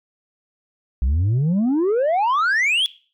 sine exponential sweep, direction up, 58.9 to 3435 Hz, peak -13 dBFS, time 1.02-2.86 s, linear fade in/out 0 ms, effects noise-tail reverb RT60 0.4 s tail -21 dB re dry + tanh soft clip ceiling -15 dBFS

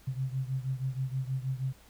sine beating tone pair, 129.8 / 136.1 Hz, C3 / C#3, -13 / -31 cents, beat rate 6.3 Hz, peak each -32 / -35 dBFS, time 0.07-1.73 s, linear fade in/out 10 ms, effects added 60 Hz sine -60 dBFS peak until 1.89 s + pink hiss -59 dBFS RMS until 1.89 s

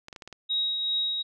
clicks, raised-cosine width 0.2 ms, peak -24 dBFS, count 6, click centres 0.084 / 0.128 / 0.162 / 0.222 / 0.276 / 0.327 s
sine tone with tremolo, 3800 Hz, A#7, 33 cents sharp, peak -23 dBFS, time 0.49-1.23 s, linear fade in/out 20 ms, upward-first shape triangle, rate 2.6 Hz, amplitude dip 40%
effects none

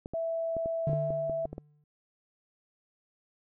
clicks, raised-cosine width 2 ms, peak -25 dBFS, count 11, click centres 0.059 / 0.136 / 0.567 / 0.659 / 0.895 / 0.932 / 1.105 / 1.297 / 1.454 / 1.53 / 1.581 s
sine tone, 659.3 Hz, E5, in tune, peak -29 dBFS, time 0.14-1.46 s, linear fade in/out 5 ms
triangle tone with exponential decay, 148.6 Hz, D3, 21 cents sharp, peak -24 dBFS, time 0.87-1.84 s, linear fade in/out 2 ms, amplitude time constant 210 ms
effects none

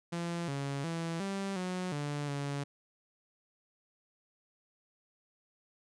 sawtooth tone with pitch steps, 170.8 / 139.6 / 166 / 196 / 182.6 / 145.7 / 141.8 Hz, F3 / C#3 / E3 / G3 / F#3 / D3 / C#3, -38 / +13 / +12 / 0 / -23 / -13 / +40 cents, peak -30 dBFS, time 0.12-2.64 s, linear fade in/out 10 ms, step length 360 ms, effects resampled to 22050 Hz

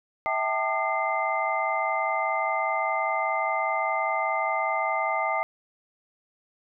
sine tone cluster, 648 / 780 / 885 / 1209 / 2079 Hz, E5 / G5 / A5 / D6 / C7, -30 / -9 / +10 / +50 / -12 cents, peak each -30 dBFS, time 0.26-5.43 s, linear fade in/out 0 ms, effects none

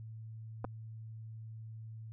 clicks, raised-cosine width 1 ms, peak -25 dBFS, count 2, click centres 0.644 / 0.648 s, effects added 111 Hz sine -44 dBFS peak until 2.12 s

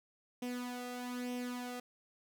sawtooth tone with flanger, 246.9 Hz, B3, in tune, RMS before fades -41 dBFS, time 0.42-1.8 s, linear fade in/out 5 ms, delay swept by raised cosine 0.34 to 1.54 ms, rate 1.1 Hz, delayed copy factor +0.65, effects none

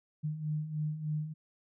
sine beating tone pair, 150.2 / 153.5 Hz, D3 / D#3, +39 / -23 cents, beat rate 3.3 Hz, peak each -39 / -33 dBFS, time 0.23-1.34 s, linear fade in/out 20 ms, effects none

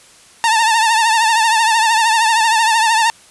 sawtooth tone with vibrato, 898 Hz, A5, 35 cents sharp, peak -7 dBFS, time 0.44-3.1 s, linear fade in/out 0 ms, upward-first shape triangle, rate 13 Hz, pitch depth 82 cents each way, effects white hiss -45 dBFS RMS until 3.3 s + resampled to 24000 Hz

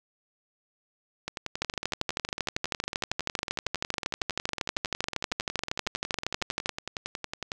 two click trains, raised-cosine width 0.2 ms, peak -15 / -10 dBFS, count 69 / 65, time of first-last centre 1.28-7.519 / 1.62-6.659 s, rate 10.9 / 12.7 Hz, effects none

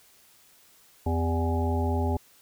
harmonic tone with a mistuned harmonic, 83.9 Hz, E2, 31 cents sharp, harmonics 1 / 3 / 5 / 7 / 9 / 10, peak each -25 / -31 / -33 / -37 / -37 / -34 dBFS, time 1.06-2.17 s, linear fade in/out 5 ms, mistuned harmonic 5, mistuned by -78 cents, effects white hiss -58 dBFS RMS until 2.41 s

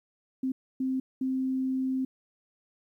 sine tone bursts at uneven times, 261.6 Hz, C4, in tune, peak -26 dBFS, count 3, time 0.43-0.52 / 0.8-1 / 1.21-2.05 s, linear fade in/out 5 ms, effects 11-bit

